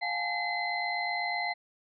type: tone cluster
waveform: sine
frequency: 708 / 816 / 864 / 2047 / 4119 Hz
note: F5 / G#5 / A5 / C7 / C8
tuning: +23 / -31 / -32 / -38 / -28 cents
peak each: -35 / -38 / -39 / -32 / -39 dBFS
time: 0.01-1.54 s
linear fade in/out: 20 ms
effects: none